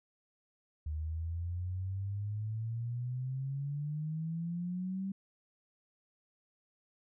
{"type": "exponential sweep", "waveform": "sine", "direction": "up", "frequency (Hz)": [75.5, 196], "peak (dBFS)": -34, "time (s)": [0.86, 5.12], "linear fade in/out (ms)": 5, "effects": []}